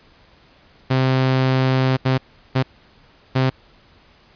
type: tone bursts at uneven times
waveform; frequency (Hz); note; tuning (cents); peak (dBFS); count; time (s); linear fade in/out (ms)
sawtooth; 130.81; C3; 0; -11; 4; 0.9-1.97 / 2.05-2.18 / 2.55-2.63 / 3.35-3.5; 10
effects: pink hiss -52 dBFS RMS until 4.35 s + resampled to 11025 Hz